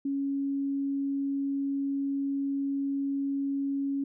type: tone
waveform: sine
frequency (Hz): 277.2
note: C#4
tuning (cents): 0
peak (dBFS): -27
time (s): 0.05-4.04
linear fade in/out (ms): 5
effects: none